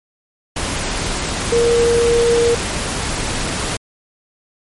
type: tone in noise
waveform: sine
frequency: 470 Hz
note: A#4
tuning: 14 cents sharp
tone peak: -11 dBFS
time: 1.52-2.55 s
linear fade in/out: 5 ms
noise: pink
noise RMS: -21 dBFS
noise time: 0.56-3.77 s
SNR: +7 dB
effects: MP3 48 kbps